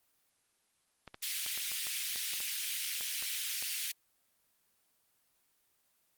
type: clicks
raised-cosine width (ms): 0.3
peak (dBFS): -29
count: 12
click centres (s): 1.077 / 1.144 / 1.463 / 1.576 / 1.717 / 1.869 / 2.159 / 2.335 / 2.404 / 3.01 / 3.225 / 3.625
type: high-pass noise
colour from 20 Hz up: pink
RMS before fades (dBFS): -36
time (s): 1.22-3.92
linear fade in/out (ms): 10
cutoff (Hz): 2300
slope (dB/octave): 24
effects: white hiss -74 dBFS RMS until 6.17 s + Opus 24 kbps